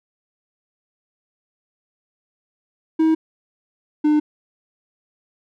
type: tone pair in turn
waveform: triangle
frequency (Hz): 319.1 / 301.2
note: D#4 / D4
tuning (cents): +44 / +44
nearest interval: minor second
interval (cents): 100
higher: first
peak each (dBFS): -11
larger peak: neither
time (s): 2.99-3.15 / 4.04-4.2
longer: neither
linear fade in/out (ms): 10
effects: none